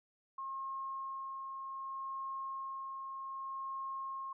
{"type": "tone with tremolo", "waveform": "sine", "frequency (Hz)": 1075, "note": "C6", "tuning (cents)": 47, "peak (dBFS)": -38, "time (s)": [0.38, 4.33], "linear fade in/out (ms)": 5, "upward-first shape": "sine", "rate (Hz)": 0.65, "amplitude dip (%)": 30, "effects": []}